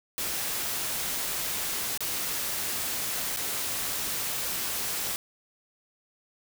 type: noise with dropouts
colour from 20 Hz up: white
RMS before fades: -31 dBFS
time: 0.18-5.16 s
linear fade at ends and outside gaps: 0 ms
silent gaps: 1.975-2.006 / 3.363-3.371 s
effects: none